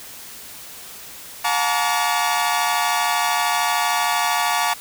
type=tone cluster; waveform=sawtooth; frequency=716 / 862 / 935 / 1145 Hz; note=F5 / A5 / A#5 / D6; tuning=+43 / -36 / +5 / -44 cents; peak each=-20 dBFS; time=1.44-4.74 s; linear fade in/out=10 ms; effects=white hiss -38 dBFS RMS until 4.8 s